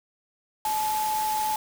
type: tone in noise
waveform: sine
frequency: 861 Hz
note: A5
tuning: 38 cents flat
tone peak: -24 dBFS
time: 0.65-1.56 s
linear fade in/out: 2 ms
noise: white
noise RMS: -34 dBFS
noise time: 0.65-1.56 s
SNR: +7 dB
effects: none